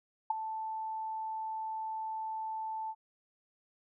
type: tone with ADSR envelope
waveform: sine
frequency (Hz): 880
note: A5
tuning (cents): 0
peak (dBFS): -23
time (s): 0.3-2.95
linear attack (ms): 6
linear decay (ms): 11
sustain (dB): -12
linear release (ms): 52
effects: none